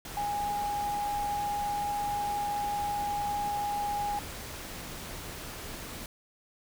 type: tone in noise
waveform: sine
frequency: 822 Hz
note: G#5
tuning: 18 cents flat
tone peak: -29 dBFS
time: 0.17-4.19 s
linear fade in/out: 2 ms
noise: pink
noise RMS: -41 dBFS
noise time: 0.05-6.06 s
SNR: +9 dB
effects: none